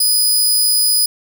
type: tone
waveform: 15% pulse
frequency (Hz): 4978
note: D#8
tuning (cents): 0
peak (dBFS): -5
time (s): 0-1.06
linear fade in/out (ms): 5
effects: none